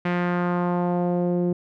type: tone with low-pass filter sweep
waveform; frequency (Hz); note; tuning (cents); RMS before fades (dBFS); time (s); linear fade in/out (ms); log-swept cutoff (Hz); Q
sawtooth; 176.5; F3; +19; -23; 0.05-1.53; 5; 2200 to 390; 1.8
effects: none